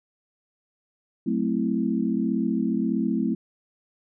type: chord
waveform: sine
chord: F# half-diminished seventh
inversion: none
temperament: equal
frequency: 185 / 220 / 261.6 / 329.6 Hz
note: F#3 / A3 / C4 / E4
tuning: 0 / 0 / 0 / 0 cents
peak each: -29 / -25 / -27 / -29 dBFS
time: 1.26-3.35 s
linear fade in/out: 10 ms
effects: none